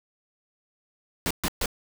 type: noise bursts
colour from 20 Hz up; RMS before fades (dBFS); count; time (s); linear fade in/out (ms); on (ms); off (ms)
pink; -26; 3; 1.26-1.658; 0; 46; 130
effects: none